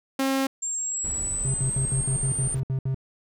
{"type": "tone", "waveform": "sawtooth", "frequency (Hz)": 268.8, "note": "C4", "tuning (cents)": 47, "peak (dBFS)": -18, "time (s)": [0.19, 0.47], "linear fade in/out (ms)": 5}
{"type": "linear sweep", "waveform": "sine", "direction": "up", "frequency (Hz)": [7380, 8960], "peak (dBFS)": -26, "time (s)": [0.62, 2.55], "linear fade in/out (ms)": 10}
{"type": "noise", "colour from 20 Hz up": "brown", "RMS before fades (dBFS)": -36, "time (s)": [1.04, 2.6], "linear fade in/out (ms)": 2}
{"type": "tone bursts", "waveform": "triangle", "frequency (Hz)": 132.5, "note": "C3", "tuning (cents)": 22, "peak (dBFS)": -21, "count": 10, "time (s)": [1.45, 2.945], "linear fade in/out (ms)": 2, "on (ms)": 91, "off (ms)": 65}
{"effects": []}